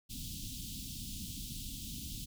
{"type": "band-stop noise", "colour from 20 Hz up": "pink", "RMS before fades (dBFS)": -43, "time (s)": [0.09, 2.26], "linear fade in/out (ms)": 20, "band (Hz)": [280, 3000], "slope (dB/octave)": 48, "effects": []}